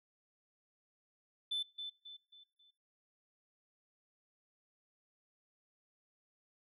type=tone with echo; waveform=sine; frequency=3520 Hz; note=A7; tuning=in tune; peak=-32 dBFS; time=1.51-1.63 s; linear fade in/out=10 ms; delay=270 ms; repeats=4; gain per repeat=-8 dB; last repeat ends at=2.71 s; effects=noise-tail reverb RT60 0.6 s tail -26 dB re dry + tanh soft clip ceiling -32 dBFS